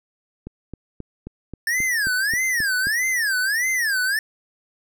click train, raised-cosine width 3 ms, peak -20 dBFS, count 10, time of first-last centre 0.47-2.87 s, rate 3.75 Hz
square tone with vibrato, 1760 Hz, A6, in tune, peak -20 dBFS, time 1.67-4.19 s, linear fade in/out 2 ms, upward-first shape sine, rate 1.6 Hz, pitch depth 290 cents each way
effects none

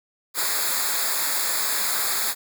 white noise with comb filter, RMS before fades -24 dBFS, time 0.34-2.35 s, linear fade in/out 50 ms, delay 0.34 ms, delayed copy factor -0.9, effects none

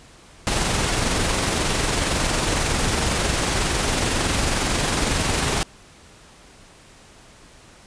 pink noise with amplitude modulation, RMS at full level -20 dBFS, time 0.47-5.63 s, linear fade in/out 0 ms, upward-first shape sine, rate 22 Hz, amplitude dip 30%, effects pink hiss -48 dBFS RMS until 7.86 s + resampled to 22050 Hz

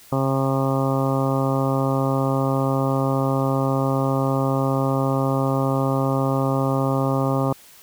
harmonic tone, 134.8 Hz, C#3, 48 cents flat, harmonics 1 / 2 / 3 / 4 / 5 / 6 / 7 / 8 / 9, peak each -22 / -24 / -29 / -26 / -31 / -31 / -33 / -32 / -31 dBFS, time 0.12-7.53 s, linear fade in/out 5 ms, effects white hiss -48 dBFS RMS until 7.82 s

